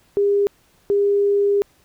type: tone pair in turn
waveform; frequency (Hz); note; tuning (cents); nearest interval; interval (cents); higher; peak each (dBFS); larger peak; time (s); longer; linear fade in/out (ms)
sine; 403.9 / 403.9; G#4 / G#4; -48 / -48; unison; 0; neither; -14; neither; 0.17-0.47 / 0.9-1.62; second; 0
effects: pink hiss -58 dBFS RMS until 1.84 s